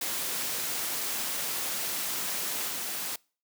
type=noise with level steps; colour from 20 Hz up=white; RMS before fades=-32 / -34 dBFS; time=0.01-3.16 s; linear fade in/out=5 ms; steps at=2.67 s; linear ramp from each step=20 ms; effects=noise-tail reverb RT60 0.4 s tail -26 dB re dry + high-pass 150 Hz 12 dB/octave